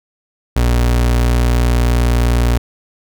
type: tone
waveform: 35% pulse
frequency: 59.8 Hz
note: A#1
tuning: 45 cents sharp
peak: -9 dBFS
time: 0.56-2.58 s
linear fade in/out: 5 ms
effects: none